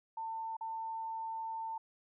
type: tone with dropouts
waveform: sine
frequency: 897 Hz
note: A5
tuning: 33 cents sharp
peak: -37 dBFS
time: 0.17-1.78 s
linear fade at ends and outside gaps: 5 ms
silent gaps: 0.568-0.609 s
effects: none